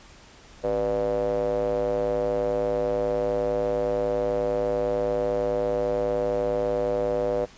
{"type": "tone with band-pass filter", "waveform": "square", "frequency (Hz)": 54.5, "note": "A1", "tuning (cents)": -16, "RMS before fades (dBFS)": -25, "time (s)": [0.63, 7.46], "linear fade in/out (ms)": 20, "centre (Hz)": 540, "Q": 9.6, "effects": ["pink hiss -50 dBFS RMS until 7.57 s", "resampled to 16000 Hz"]}